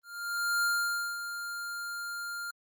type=tone with ADSR envelope; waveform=square; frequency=1400 Hz; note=F6; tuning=4 cents sharp; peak=-26 dBFS; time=0.03-2.51 s; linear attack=600 ms; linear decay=540 ms; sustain=-10 dB; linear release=6 ms; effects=Opus 32 kbps